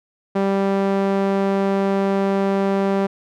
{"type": "tone with band-pass filter", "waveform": "sawtooth", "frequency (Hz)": 196, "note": "G3", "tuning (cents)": 0, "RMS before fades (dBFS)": -19, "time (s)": [0.35, 3.07], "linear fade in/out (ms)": 10, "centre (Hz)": 490, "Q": 0.72, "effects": []}